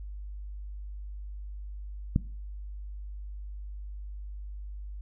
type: click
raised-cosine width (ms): 5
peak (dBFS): -11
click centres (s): 2.161
effects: noise-tail reverb RT60 0.4 s tail -18 dB re dry + added 50 Hz sine -37 dBFS peak until 5.01 s